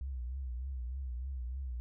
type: tone with vibrato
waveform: sine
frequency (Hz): 63.8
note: C2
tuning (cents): -43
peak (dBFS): -36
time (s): 0.01-1.8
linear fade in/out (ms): 0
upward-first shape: triangle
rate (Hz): 3.3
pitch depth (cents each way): 130
effects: none